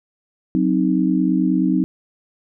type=chord; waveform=sine; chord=C diminished; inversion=second; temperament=equal; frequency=185 / 261.6 / 311.1 Hz; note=Gb3 / C4 / Eb4; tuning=0 / 0 / 0 cents; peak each=-19 dBFS; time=0.55-1.84 s; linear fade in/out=0 ms; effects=none